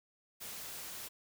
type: noise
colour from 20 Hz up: white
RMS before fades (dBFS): -45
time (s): 0.4-1.09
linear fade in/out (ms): 20
effects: none